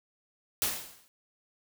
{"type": "noise with exponential decay", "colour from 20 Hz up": "white", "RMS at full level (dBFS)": -26, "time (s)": [0.62, 1.08], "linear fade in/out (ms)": 0, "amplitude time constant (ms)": 99, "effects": []}